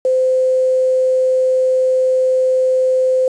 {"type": "tone with quantisation", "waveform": "sine", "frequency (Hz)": 516, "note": "C5", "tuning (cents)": -24, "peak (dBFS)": -11, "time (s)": [0.05, 3.28], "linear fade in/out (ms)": 2, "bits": 6, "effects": ["resampled to 22050 Hz"]}